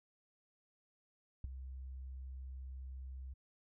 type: tone with ADSR envelope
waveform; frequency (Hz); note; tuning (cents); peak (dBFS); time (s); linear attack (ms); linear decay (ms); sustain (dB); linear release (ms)
sine; 65.3; C2; -3; -34; 1.44-3.34; 3; 14; -10; 12
effects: none